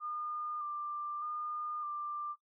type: tone with vibrato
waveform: sine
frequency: 1200 Hz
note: D6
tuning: 37 cents sharp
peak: -36 dBFS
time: 0-2.36 s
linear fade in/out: 50 ms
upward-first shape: square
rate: 0.82 Hz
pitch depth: 21 cents each way
effects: noise-tail reverb RT60 0.1 s tail -22 dB re dry